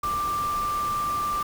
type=tone in noise; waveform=sine; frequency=1182 Hz; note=D6; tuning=11 cents sharp; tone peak=-24 dBFS; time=0.03-1.43 s; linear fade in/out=5 ms; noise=pink; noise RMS=-37 dBFS; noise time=0.03-1.43 s; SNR=+10 dB; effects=none